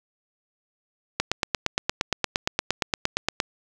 click train, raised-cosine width 0.2 ms, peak -4 dBFS, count 20, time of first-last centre 1.2-3.402 s, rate 8.63 Hz, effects 7-bit

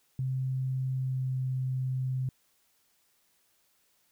sine tone with pitch glide, 130.81 to 129.76 Hz, C3 to C3, 0 to -14 cents, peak -28 dBFS, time 0.19-2.29 s, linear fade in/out 2 ms, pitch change -14 cents, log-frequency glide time 0.93-1.39 s, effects white hiss -70 dBFS RMS until 4.11 s

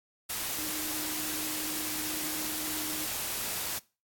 sine tone in noise, 308.1 Hz, D#4, 17 cents flat, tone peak -41 dBFS, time 0.58-3.06 s, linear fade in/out 10 ms, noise white, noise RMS -34 dBFS, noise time 0.29-3.79 s, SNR -10 dB, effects noise-tail reverb RT60 0.3 s tail -21 dB re dry + AAC 64 kbps

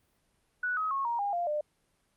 sine tone with pitch steps, 1476 / 1270.2 / 1093 / 940.6 / 809.5 / 696.6 / 599.4 Hz, F#6 / D#6 / C#6 / A#5 / G#5 / F5 / D5, -5 / +35 / -25 / +15 / -45 / -5 / +35 cents, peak -28 dBFS, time 0.63-1.61 s, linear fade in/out 5 ms, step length 140 ms, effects pink hiss -72 dBFS RMS until 2.16 s + Opus 32 kbps

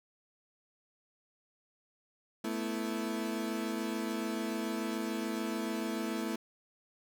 35% pulse chord, A suspended second, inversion none, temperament equal, 220 / 246.9 / 329.6 Hz, A3 / B3 / E4, 0 / 0 / 0 cents, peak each -35 / -38 / -36 dBFS, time 2.44-6.36 s, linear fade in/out 5 ms, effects none

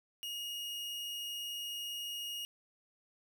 40% pulse tone, 2867 Hz, F7, 45 cents sharp, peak -38 dBFS, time 0.23-2.45 s, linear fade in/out 0 ms, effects none

